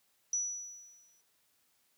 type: tone with exponential decay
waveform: sine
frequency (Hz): 5900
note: F#8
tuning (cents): -6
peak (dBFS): -28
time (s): 0.33-1.21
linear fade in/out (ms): 2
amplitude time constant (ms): 190
effects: white hiss -73 dBFS RMS until 1.97 s + high-pass 60 Hz 12 dB/octave